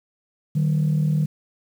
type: tone pair together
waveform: sine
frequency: 152.5 / 192.14 Hz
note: D#3 / G3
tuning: -34 / -34 cents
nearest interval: major third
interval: 400 cents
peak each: -17 / -24 dBFS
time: 0.55-1.26 s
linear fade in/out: 10 ms
effects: tanh soft clip ceiling -13 dBFS + 8-bit